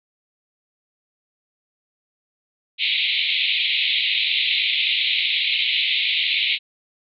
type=band-pass noise; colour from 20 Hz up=white; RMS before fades=-21 dBFS; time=2.78-6.59 s; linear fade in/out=50 ms; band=2100 to 4000 Hz; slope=96 dB/octave; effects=none